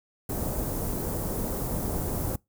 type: band-stop noise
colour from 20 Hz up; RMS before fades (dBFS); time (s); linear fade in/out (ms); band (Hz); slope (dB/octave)
pink; -30; 0.29-2.36; 5; 680 to 12000; 12
effects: noise-tail reverb RT60 0.2 s tail -25 dB re dry